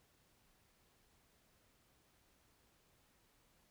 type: silence
effects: pink hiss -73 dBFS RMS until 3.7 s